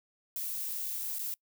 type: noise with dropouts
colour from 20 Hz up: violet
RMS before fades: -36 dBFS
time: 0.36-1.34 s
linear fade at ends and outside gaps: 1 ms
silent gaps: 1.186-1.192 s
effects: noise-tail reverb RT60 0.1 s tail -25 dB re dry